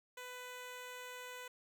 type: tone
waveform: 10% pulse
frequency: 498.6 Hz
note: B4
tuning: 16 cents sharp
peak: -38 dBFS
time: 0.17-1.48 s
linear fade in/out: 5 ms
effects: none